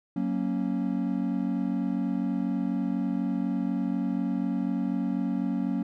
triangle chord, F# major, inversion none, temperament equal, 185 / 233.1 / 277.2 Hz, F#3 / A#3 / C#4, 0 / 0 / 0 cents, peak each -28 dBFS, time 0.16-5.83 s, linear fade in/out 5 ms, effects none

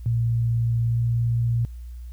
sine tone with pitch glide, 116.54 to 117.55 Hz, A#2 to A#2, 0 to +15 cents, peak -19 dBFS, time 0.06-1.65 s, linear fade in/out 0 ms, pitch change +15 cents, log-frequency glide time 0.87-0.99 s, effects added 60 Hz sine -34 dBFS peak until 2.12 s + white hiss -62 dBFS RMS until 2.12 s

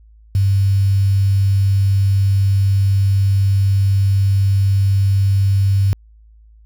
sine tone with quantisation, 98 Hz, G2, in tune, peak -11 dBFS, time 0.35-5.93 s, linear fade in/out 0 ms, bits 6, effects added 54 Hz sine -43 dBFS peak until 6.65 s

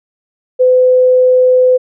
sine tone, 507 Hz, B4, 45 cents sharp, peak -5 dBFS, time 0.59-1.78 s, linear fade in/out 20 ms, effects none

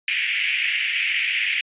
pink band-pass noise, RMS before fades -23 dBFS, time 0.08-1.61 s, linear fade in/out 2 ms, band 2000 to 2900 Hz, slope 48 dB/octave, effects resampled to 8000 Hz

